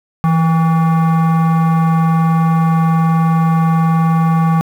sine tone with frequency modulation, 164.81 Hz, E3, in tune, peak -7 dBFS, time 0.24-4.61 s, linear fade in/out 0 ms, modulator 970 Hz, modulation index 0.54, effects tanh soft clip ceiling -8 dBFS + 7-bit

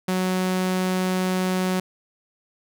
sawtooth tone, 185 Hz, F#3, in tune, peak -17 dBFS, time 0.08-1.8 s, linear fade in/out 5 ms, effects none

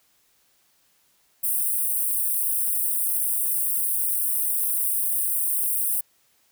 white high-pass noise, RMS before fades -24 dBFS, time 1.43-6.01 s, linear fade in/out 10 ms, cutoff 8600 Hz, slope 96 dB/octave, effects white hiss -64 dBFS RMS until 6.51 s

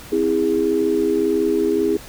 sine chord, C augmented, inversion none, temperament just, 261.6 / 327 / 408.8 Hz, C4 / E4 / G#4, 0 / -14 / -27 cents, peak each -24 / -20 / -18 dBFS, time 0.12-1.97 s, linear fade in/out 5 ms, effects pink hiss -39 dBFS RMS until 2.08 s

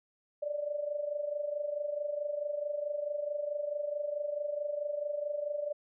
sine tone with amplitude modulation, 587.3 Hz, D5, in tune, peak -29 dBFS, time 0.42-5.73 s, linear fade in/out 10 ms, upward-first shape sine, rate 24.6 Hz, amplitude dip 70%, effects none

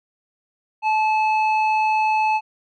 square tone with low-pass filter, 866 Hz, A5, 28 cents flat, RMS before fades -19 dBFS, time 0.82-2.41 s, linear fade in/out 50 ms, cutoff 2100 Hz, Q 2.3, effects none

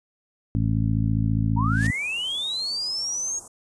harmonic tone, 54.8 Hz, A1, 6 cents flat, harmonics 1 / 2 / 3 / 4 / 5, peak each -28 / -22 / -27 / -28 / -30 dBFS, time 0.55-1.91 s, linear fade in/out 0 ms
sine linear sweep, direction up, 879 to 6645 Hz, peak -25 dBFS, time 1.56-3.4 s, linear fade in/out 20 ms
white noise with exponential growth, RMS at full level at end -32 dBFS, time 1.62-1.87 s, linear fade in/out 2 ms, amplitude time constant 54 ms
white band-stop noise, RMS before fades -40 dBFS, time 1.82-3.48 s, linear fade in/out 5 ms, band 1200 to 6300 Hz, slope 48 dB/octave
effects resampled to 22050 Hz

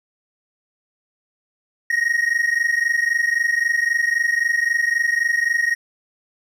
triangle tone pair together, 1864.7 / 1888.5 Hz, A#6 / A#6, 0 / +22 cents, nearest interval unison, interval 22 cents, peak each -18 dBFS, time 1.9-5.75 s, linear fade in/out 5 ms, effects none

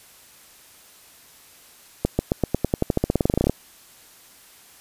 accelerating click train, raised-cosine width 2 ms, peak -5 dBFS, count 22, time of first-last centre 2.05-3.496 s, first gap 140 ms, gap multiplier 0.92, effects white hiss -50 dBFS RMS until 4.8 s + resampled to 32000 Hz

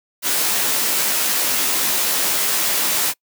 white noise with comb filter, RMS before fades -19 dBFS, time 0.22-3.14 s, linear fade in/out 50 ms, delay 15 ms, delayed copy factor +0.65, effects noise-tail reverb RT60 0.1 s tail -25 dB re dry + high-pass 200 Hz 12 dB/octave

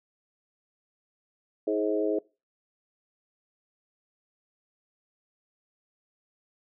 harmonic tone with a mistuned harmonic, 106.4 Hz, G#2, 42 cents sharp, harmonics 3 / 4 / 5 / 6, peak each -29 / -27 / -32 / -33 dBFS, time 1.67-2.19 s, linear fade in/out 5 ms, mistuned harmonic 4, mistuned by -20 cents, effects noise-tail reverb RT60 0.3 s tail -23 dB re dry

